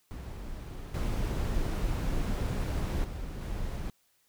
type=noise with level steps; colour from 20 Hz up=brown; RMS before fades=-40 / -30 / -38 / -35 dBFS; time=0.11-3.9 s; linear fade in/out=0 ms; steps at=0.94 / 3.04 / 3.41 s; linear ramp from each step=5 ms; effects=white hiss -70 dBFS RMS until 4.28 s